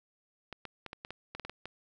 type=clicks; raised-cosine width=0.3 ms; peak=-25 dBFS; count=11; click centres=0.527 / 0.653 / 0.863 / 0.931 / 1.049 / 1.106 / 1.35 / 1.397 / 1.45 / 1.496 / 1.656 s; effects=none